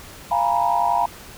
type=tone cluster; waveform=sine; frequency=695 / 823 / 924 / 975 Hz; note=F5 / G#5 / A#5 / B5; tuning=-9 / -16 / -16 / -23 cents; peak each=-22 dBFS; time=0.31-1.06 s; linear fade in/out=5 ms; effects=tanh soft clip ceiling -6 dBFS + pink hiss -41 dBFS RMS until 1.37 s